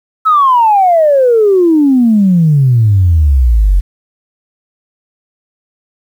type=exponential sweep; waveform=sine; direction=down; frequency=1316 to 43.65 Hz; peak=-4 dBFS; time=0.25-3.81 s; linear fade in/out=20 ms; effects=tanh soft clip ceiling 0 dBFS + 7-bit